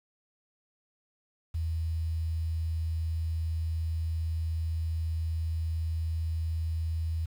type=tone with quantisation; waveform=sine; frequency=81.3 Hz; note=E2; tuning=23 cents flat; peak=-28 dBFS; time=1.54-7.26 s; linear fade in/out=10 ms; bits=9; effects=none